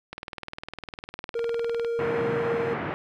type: click train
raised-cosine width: 0.3 ms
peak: -19 dBFS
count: 35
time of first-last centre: 0.13-1.847 s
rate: 19.8 Hz
type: tone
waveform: triangle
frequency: 466.2 Hz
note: A#4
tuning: in tune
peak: -23 dBFS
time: 1.35-2.74 s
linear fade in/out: 5 ms
type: band-pass noise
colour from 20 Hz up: pink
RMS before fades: -31 dBFS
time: 1.99-2.94 s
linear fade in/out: 0 ms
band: 120 to 2100 Hz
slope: 24 dB/octave
effects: none